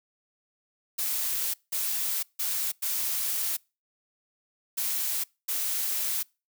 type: noise bursts at uneven times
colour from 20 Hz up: blue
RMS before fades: -29 dBFS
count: 6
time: 0.98-1.54 / 1.72-2.23 / 2.39-2.72 / 2.82-3.57 / 4.77-5.24 / 5.48-6.23 s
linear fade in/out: 10 ms
effects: noise-tail reverb RT60 0.3 s tail -26 dB re dry